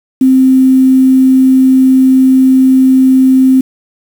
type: tone with quantisation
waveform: sine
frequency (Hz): 261.6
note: C4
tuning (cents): 0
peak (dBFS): -3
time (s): 0.21-3.61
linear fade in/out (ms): 5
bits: 5
effects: none